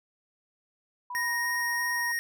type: tone with vibrato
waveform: sine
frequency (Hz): 978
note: B5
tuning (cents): -17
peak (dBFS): -34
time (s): 1.1-2.12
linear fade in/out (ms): 5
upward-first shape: square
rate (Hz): 2.9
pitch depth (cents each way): 12
type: tone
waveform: square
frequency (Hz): 1864.7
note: A#6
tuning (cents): 0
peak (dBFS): -28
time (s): 1.15-2.19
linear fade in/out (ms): 0
effects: none